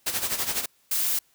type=noise with tremolo; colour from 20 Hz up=white; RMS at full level=-25 dBFS; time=0.06-0.66 s; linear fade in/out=10 ms; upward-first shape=sine; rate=12 Hz; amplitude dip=70%
type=noise; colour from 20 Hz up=blue; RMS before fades=-25 dBFS; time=0.91-1.19 s; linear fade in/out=5 ms
effects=white hiss -64 dBFS RMS until 1.34 s